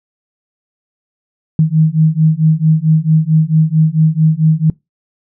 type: beating tone pair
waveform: sine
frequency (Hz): 155.56 / 160.06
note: D#3 / D#3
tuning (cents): 0 / +49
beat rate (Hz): 4.5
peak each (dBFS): -11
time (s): 1.59-4.7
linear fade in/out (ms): 2
effects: noise-tail reverb RT60 0.2 s tail -23 dB re dry